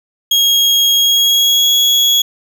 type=tone with pitch glide; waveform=35% pulse; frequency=3278 to 3343 Hz; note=G#7 to G#7; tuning=-23 to +11 cents; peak=-7 dBFS; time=0.31-2.22 s; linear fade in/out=5 ms; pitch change=+34 cents; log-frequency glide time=0.95-1.76 s; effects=none